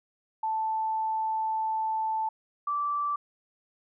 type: tone pair in turn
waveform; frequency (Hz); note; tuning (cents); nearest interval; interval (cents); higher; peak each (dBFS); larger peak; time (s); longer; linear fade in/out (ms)
sine; 880 / 1164.5; A5 / D6; 0 / -15; perfect fourth; 485; second; -26; neither; 0.43-2.29 / 2.67-3.16; first; 5
effects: none